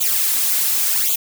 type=noise with flanger; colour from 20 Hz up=blue; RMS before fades=-18 dBFS; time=0-1.16 s; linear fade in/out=10 ms; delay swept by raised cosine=0.28 to 4.78 ms; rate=0.9 Hz; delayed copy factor=+0.9; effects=none